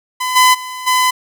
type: tone with level steps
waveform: sawtooth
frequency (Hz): 1011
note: B5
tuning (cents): +40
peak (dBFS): -13 / -3 / -21 / -7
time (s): 0.2-1.11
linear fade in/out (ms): 10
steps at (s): 0.35 / 0.53 / 0.86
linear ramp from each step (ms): 20
effects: none